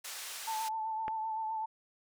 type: band-pass noise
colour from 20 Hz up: white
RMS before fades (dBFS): -43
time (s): 0.04-0.69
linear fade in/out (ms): 10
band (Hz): 770 to 10000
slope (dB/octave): 12
type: tone with vibrato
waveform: sine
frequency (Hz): 881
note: A5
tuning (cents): +2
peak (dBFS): -33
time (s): 0.47-1.66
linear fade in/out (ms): 10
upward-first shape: triangle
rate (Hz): 7.8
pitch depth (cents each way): 36
type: click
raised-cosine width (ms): 0.5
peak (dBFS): -23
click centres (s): 1.081
effects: none